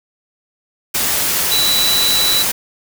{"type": "tone in noise", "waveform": "sine", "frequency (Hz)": 3951, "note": "B7", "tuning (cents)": 0, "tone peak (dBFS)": -14, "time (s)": [1.51, 2.43], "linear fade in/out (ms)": 10, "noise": "white", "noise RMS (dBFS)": -17, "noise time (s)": [0.94, 2.52], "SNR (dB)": 0, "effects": []}